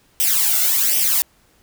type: noise with flanger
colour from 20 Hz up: blue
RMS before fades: -17 dBFS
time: 0.2-1.22 s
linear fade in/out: 0 ms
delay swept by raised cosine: 0.35 to 1.45 ms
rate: 1.3 Hz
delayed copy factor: +0.75
effects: pink hiss -57 dBFS RMS until 1.62 s